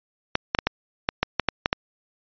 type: clicks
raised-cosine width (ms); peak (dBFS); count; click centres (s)
0.3; -3; 10; 0.354 / 0.549 / 0.588 / 0.67 / 1.089 / 1.23 / 1.397 / 1.487 / 1.659 / 1.729
effects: resampled to 11025 Hz